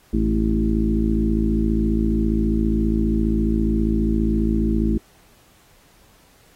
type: harmonic tone with a mistuned harmonic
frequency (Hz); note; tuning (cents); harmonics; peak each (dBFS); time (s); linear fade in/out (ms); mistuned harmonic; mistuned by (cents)
54.8; A1; -6; 1 / 2 / 3 / 4 / 5 / 6 / 7; -21 / -30 / -28 / -21 / -31 / -24 / -32; 0.13-4.98; 5; 6; -17
effects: pink hiss -55 dBFS RMS until 6.55 s + AAC 48 kbps